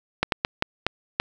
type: slowing click train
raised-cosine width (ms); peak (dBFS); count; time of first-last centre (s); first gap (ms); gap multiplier
0.3; -4; 6; 0.23-1.2; 92; 1.38
effects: 7-bit